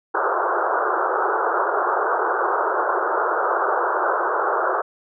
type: band-pass noise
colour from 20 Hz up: white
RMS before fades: -21 dBFS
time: 0.14-4.82 s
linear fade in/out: 10 ms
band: 350 to 1500 Hz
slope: 96 dB/octave
effects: none